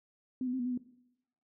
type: tone with pitch steps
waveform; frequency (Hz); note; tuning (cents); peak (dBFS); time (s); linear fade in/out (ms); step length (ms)
sine; 256.7 / 248.1 / 261.1 / 243 / 251.5 / 246.9; C4 / B3 / C4 / B3 / B3 / B3; -33 / +8 / -3 / -28 / +32 / 0; -31; 0.41-0.776; 2; 61
effects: noise-tail reverb RT60 0.8 s tail -17 dB re dry